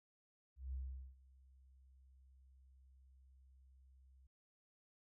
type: tone with ADSR envelope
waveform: sine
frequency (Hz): 65.41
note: C2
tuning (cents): 0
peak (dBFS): -40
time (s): 0.56-4.27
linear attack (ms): 170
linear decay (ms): 420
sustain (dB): -23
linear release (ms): 6
effects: none